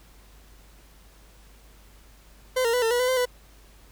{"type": "tone with pitch steps", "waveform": "40% pulse", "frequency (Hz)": [512, 462.6, 495.3, 451.5, 485.6, 503, 516, 495.8], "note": ["C5", "A#4", "B4", "A4", "B4", "B4", "C5", "B4"], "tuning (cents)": [-38, -13, 5, 45, -29, 32, -24, 7], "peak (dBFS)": -20, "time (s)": [2.56, 3.256], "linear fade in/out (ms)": 10, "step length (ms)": 87, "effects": ["added 50 Hz sine -51 dBFS peak until 3.91 s", "pink hiss -56 dBFS RMS until 3.91 s"]}